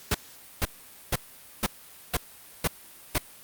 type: noise bursts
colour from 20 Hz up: pink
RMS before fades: -24 dBFS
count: 7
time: 0.11-3.182 s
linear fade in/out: 5 ms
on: 36 ms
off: 470 ms
effects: white hiss -49 dBFS RMS until 3.43 s + Opus 48 kbps